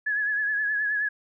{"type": "tone with vibrato", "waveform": "sine", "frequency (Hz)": 1692, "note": "G#6", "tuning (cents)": 32, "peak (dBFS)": -23, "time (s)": [0.06, 1.09], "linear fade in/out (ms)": 10, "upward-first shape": "triangle", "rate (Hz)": 9.5, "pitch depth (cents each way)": 56, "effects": []}